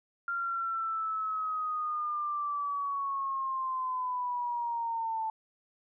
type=linear sweep; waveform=sine; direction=down; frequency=1391 to 880 Hz; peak=-30 dBFS; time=0.28-5.3 s; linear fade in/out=2 ms; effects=none